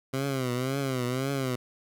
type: tone with vibrato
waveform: 15% pulse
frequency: 130.81 Hz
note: C3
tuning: in tune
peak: -21 dBFS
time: 0.13-1.56 s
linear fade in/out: 10 ms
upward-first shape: triangle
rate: 1.9 Hz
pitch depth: 130 cents each way
effects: none